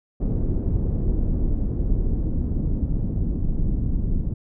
brown noise with low-pass filter sweep, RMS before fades -22 dBFS, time 0.2-4.34 s, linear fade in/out 10 ms, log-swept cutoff 370 to 240 Hz, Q 1.2, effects none

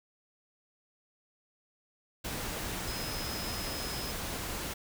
sine tone in noise, 5100 Hz, D#8, 42 cents sharp, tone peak -41 dBFS, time 2.87-4.12 s, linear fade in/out 10 ms, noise pink, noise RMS -37 dBFS, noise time 2.24-4.74 s, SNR -7 dB, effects none

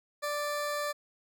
20% pulse tone, 587.3 Hz, D5, in tune, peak -26 dBFS, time 0.22-0.93 s, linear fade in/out 20 ms, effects none

